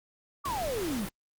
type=exponential sweep; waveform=sine; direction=down; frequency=1200 to 184.2 Hz; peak=-30 dBFS; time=0.44-1.06 s; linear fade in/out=20 ms
type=noise; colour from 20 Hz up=pink; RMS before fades=-38 dBFS; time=0.45-1.09 s; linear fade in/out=5 ms
effects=Opus 48 kbps